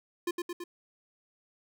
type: tone with echo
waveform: square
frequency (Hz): 349.2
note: F4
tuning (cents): 0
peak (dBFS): -29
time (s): 0.27-0.31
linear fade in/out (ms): 5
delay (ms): 110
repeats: 3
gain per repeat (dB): -3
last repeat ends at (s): 0.64
effects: none